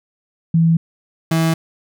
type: tone pair in turn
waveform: sine / 35% pulse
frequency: 164.81 / 162.82 Hz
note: E3 / E3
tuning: 0 / -21 cents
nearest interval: unison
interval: 21 cents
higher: first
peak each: -10 / -12 dBFS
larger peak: first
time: 0.54-0.77 / 1.31-1.54 s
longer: neither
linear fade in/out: 5 ms
effects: none